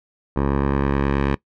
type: tone with low-pass filter sweep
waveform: 10% pulse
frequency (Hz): 69.3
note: C#2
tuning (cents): 0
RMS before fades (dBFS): -20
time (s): 0.36-1.35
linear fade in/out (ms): 5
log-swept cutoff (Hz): 1100 to 2300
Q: 1
effects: noise-tail reverb RT60 0.1 s tail -20 dB re dry